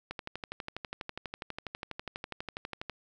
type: click train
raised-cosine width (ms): 0.3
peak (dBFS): -21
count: 35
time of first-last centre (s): 0.11-2.897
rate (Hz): 12.2
effects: none